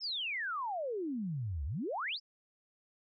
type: exponential two-way sweep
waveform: sine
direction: down then up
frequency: 5460 to 65.6 to 5460 Hz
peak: -34 dBFS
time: 0-2.2 s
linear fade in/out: 50 ms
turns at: 1.65 s
effects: none